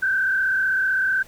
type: tone with frequency modulation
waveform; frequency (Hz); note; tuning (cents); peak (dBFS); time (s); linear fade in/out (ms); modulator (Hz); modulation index
sine; 1548; G6; -22; -18; 0.02-1.23; 10; 35.8; 1.3
effects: pink hiss -49 dBFS RMS until 1.27 s